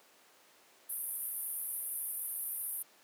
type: band-pass noise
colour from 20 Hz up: white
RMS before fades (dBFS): -39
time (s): 0.89-2.83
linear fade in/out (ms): 10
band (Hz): 9400 to 14000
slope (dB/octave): 96
effects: pink hiss -62 dBFS RMS until 3.03 s + high-pass 400 Hz 12 dB/octave